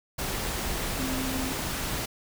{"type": "tone in noise", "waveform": "sine", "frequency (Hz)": 261.6, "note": "C4", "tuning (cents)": 0, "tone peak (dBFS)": -31, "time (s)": [0.99, 1.53], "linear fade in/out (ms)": 10, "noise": "pink", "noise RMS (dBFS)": -31, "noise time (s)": [0.18, 2.06], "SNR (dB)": -3, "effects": []}